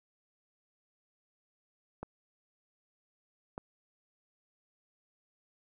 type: clicks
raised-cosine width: 1 ms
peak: -25 dBFS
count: 2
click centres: 2.03 / 3.579 s
effects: none